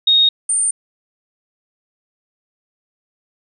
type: tone pair in turn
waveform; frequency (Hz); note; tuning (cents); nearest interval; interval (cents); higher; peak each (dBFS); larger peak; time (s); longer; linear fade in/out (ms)
sine; 3729 / 8944; A#7 / C#9; 0 / +14; octave + minor third; 1514; second; -9 / -14; first; 0.07-0.29 / 0.49-0.71; neither; 5
effects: none